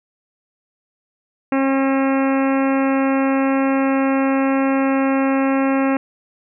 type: harmonic tone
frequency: 269.9 Hz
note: C#4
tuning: 46 cents flat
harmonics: 1 / 2 / 3 / 4 / 5 / 6 / 7 / 8 / 9 / 10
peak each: -16 / -22 / -26 / -28 / -30 / -32 / -33 / -34 / -35 / -36 dBFS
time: 1.52-5.97 s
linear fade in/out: 2 ms
effects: none